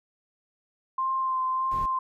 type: tone with vibrato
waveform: sine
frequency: 1046.5 Hz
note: C6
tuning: in tune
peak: -24 dBFS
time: 0.98-1.99 s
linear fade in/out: 5 ms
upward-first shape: sine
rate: 1.6 Hz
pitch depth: 16 cents each way
type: noise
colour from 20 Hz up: brown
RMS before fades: -37 dBFS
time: 1.71-1.86 s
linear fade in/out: 5 ms
effects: none